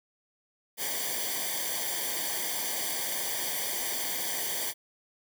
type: noise with comb filter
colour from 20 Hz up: white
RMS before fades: -32 dBFS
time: 0.77-4.74 s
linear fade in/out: 50 ms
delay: 0.75 ms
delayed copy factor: -0.9
effects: none